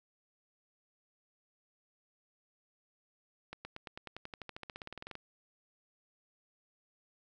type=accelerating click train; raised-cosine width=0.3 ms; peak=-27 dBFS; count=23; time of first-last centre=3.53-5.154 s; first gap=120 ms; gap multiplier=0.95; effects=none